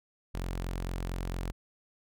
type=tone; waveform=sawtooth; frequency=44.39 Hz; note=F1; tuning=29 cents sharp; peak=-29 dBFS; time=0.34-1.52 s; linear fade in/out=10 ms; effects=none